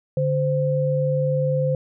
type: tone pair together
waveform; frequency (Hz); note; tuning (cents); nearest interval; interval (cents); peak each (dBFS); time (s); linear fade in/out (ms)
sine; 145.36 / 518; D3 / C5; -17 / -17; octave + minor seventh; 2200; -21; 0.17-1.75; 2
effects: none

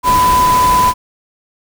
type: tone in noise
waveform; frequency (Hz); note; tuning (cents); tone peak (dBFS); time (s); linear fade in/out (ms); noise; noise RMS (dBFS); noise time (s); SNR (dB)
sine; 1000; B5; +21; -8; 0.03-0.94; 50; pink; -19; 0.03-0.94; +8
effects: none

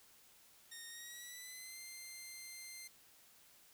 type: tone with pitch glide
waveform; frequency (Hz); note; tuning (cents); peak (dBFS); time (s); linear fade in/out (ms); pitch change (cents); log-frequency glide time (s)
10% pulse; 1851 to 2090; A#6 to C7; -13 to -2; -40; 0.71-2.88; 10; +211; 0.88-1.79
effects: white hiss -65 dBFS RMS until 3.73 s

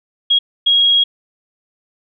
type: tone bursts at uneven times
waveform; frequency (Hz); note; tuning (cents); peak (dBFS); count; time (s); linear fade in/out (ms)
sine; 3292; G#7; -16; -9; 2; 0.3-0.39 / 0.66-1.04; 10
effects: none

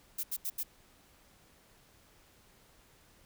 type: noise bursts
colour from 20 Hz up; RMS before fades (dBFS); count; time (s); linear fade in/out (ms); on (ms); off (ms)
violet; -35; 4; 0.18-0.634; 10; 55; 78
effects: pink hiss -63 dBFS RMS until 3.25 s

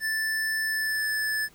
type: tone with pitch glide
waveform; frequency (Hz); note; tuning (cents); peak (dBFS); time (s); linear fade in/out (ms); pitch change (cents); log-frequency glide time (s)
square; 1760 to 1739.8; A6 to A6; 0 to -20; -26; 0-1.49; 50; -20; 0.63-1.19
effects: pink hiss -57 dBFS RMS until 1.54 s

